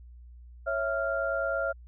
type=tone cluster; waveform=sine; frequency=551 / 660 / 1392 Hz; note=C#5 / E5 / F6; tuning=-11 / +2 / -6 cents; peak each=-31 dBFS; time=0.66-1.73 s; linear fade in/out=20 ms; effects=added 60 Hz sine -46 dBFS peak until 1.87 s